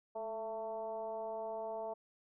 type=tone with frequency modulation; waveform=sine; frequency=666 Hz; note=E5; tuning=18 cents sharp; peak=-38 dBFS; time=0.15-1.94 s; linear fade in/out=10 ms; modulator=226 Hz; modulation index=1; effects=none